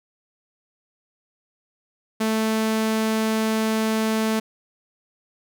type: tone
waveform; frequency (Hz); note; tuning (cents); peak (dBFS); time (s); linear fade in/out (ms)
sawtooth; 220; A3; 0; -16; 2.2-4.4; 10
effects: none